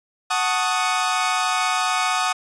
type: chord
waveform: sawtooth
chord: D# half-diminished seventh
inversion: first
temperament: equal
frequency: 740 / 880 / 1108.7 / 1244.5 Hz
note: F#5 / A5 / C#6 / D#6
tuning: 0 / 0 / 0 / 0 cents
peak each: -20 / -24 / -24 / -19 dBFS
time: 0.3-2.33 s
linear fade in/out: 10 ms
effects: resampled to 22050 Hz